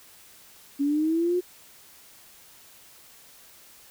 sine linear sweep, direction up, 277.2 to 364 Hz, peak -21 dBFS, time 0.79-1.41 s, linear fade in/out 20 ms, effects white hiss -52 dBFS RMS until 3.9 s

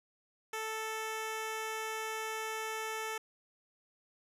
10% pulse tone, 440 Hz, A4, in tune, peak -28 dBFS, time 0.53-3.18 s, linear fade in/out 5 ms, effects resampled to 32000 Hz

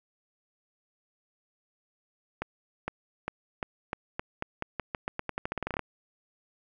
accelerating click train, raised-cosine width 0.5 ms, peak -16 dBFS, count 23, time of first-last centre 2.42-5.793 s, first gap 460 ms, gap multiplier 0.87, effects none

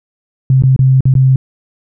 sine tone with dropouts, 131.7 Hz, C3, 12 cents sharp, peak -5 dBFS, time 0.5-1.36 s, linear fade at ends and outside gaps 2 ms, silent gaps 0.623-0.636 / 0.763-0.791 / 1.007-1.054 / 1.14-1.152 s, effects none

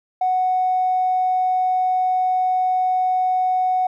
triangle tone with tanh clipping, 740 Hz, F#5, in tune, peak -16 dBFS, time 0.21-3.87 s, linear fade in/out 5 ms, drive 4 dB, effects none

